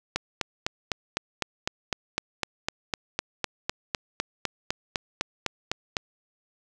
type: click train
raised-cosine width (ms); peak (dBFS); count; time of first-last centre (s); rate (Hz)
0.2; -8; 24; 0.16-5.968; 3.96
effects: none